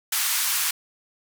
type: band-pass noise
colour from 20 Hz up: white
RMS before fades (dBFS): -24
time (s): 0.12-0.71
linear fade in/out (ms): 5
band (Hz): 1000 to 16000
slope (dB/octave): 24
effects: none